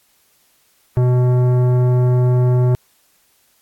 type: tone with tanh clipping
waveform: triangle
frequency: 124.7 Hz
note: B2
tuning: 17 cents sharp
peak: -13 dBFS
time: 0.97-2.75 s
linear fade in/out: 0 ms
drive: 18 dB
effects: white hiss -58 dBFS RMS until 3.61 s + AAC 64 kbps